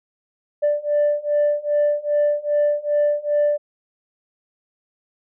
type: beating tone pair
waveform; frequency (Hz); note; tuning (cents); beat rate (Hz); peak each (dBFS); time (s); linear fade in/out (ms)
sine; 587.3 / 589.8; D5 / D5; 0 / +7; 2.5; -19 / -18; 0.62-3.58; 20
effects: tanh soft clip ceiling -12 dBFS